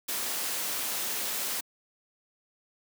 white noise, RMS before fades -32 dBFS, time 0.08-1.61 s, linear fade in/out 10 ms, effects high-pass 200 Hz 12 dB/octave

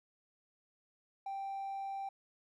triangle tone, 784 Hz, G5, in tune, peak -35 dBFS, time 1.26-2.09 s, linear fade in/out 5 ms, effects tanh soft clip ceiling -33 dBFS

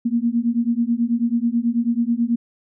sine beating tone pair, 230.5 / 239.7 Hz, A#3 / A#3, -19 / +48 cents, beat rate 9.2 Hz, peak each -20 dBFS, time 0.05-2.36 s, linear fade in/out 10 ms, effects none

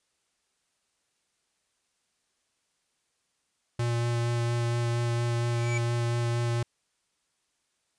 square tone with vibrato, 118.5 Hz, A#2, 29 cents sharp, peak -26 dBFS, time 3.79-6.63 s, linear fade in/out 5 ms, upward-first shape sine, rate 4.3 Hz, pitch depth 11 cents each way
square tone with exponential growth, 2300 Hz, D7, 37 cents flat, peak -30 dBFS, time 5.41-5.78 s, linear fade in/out 5 ms, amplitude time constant 80 ms
effects white hiss -75 dBFS RMS until 7.98 s + resampled to 22050 Hz

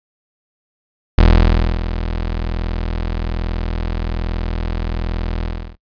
30% pulse tone with ADSR envelope, 41.2 Hz, E1, in tune, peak -3 dBFS, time 1.18-5.77 s, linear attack 3 ms, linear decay 610 ms, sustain -13 dB, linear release 340 ms, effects noise-tail reverb RT60 0.1 s tail -25 dB re dry + resampled to 11025 Hz

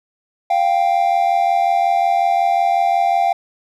triangle tone pair together, 698.5 / 784 Hz, F5 / G5, 0 / 0 cents, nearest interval major second, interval 200 cents, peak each -14 dBFS, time 0.5-3.33 s, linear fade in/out 5 ms, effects none

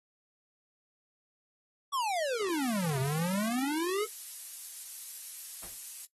square exponential two-way sweep, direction down then up, 1161 to 129 to 441 Hz, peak -30 dBFS, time 1.92-4.06 s, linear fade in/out 20 ms, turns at 2.99 s
violet noise, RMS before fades -39 dBFS, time 2.5-6.05 s, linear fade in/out 0 ms
pink noise with exponential decay, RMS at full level -47 dBFS, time 5.63-5.85 s, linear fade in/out 1 ms, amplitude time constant 46 ms
effects noise-tail reverb RT60 0.1 s tail -17 dB re dry + AAC 32 kbps

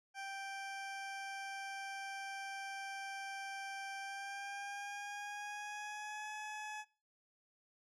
20% pulse tone with pitch glide, 784 to 850 Hz, G5 to G#5, 0 to +40 cents, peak -38 dBFS, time 0.14-6.85 s, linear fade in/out 50 ms, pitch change +140 cents, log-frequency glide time 3.99-6.29 s, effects noise-tail reverb RT60 0.4 s tail -22 dB re dry + low-pass 8000 Hz 12 dB/octave

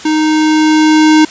square tone with level ramp, 310 Hz, D#4, 6 cents flat, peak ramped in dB -10 to -4 dBFS, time 0.05-1.25 s, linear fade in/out 5 ms, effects white hiss -30 dBFS RMS until 1.3 s + resampled to 16000 Hz

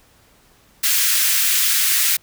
white high-pass noise, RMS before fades -17 dBFS, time 0.83-2.17 s, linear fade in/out 10 ms, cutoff 1500 Hz, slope 24 dB/octave, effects pink hiss -54 dBFS RMS until 2.22 s

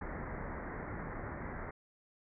pink low-pass noise, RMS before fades -42 dBFS, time 0.01-1.71 s, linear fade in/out 5 ms, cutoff 2100 Hz, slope 96 dB/octave, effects none

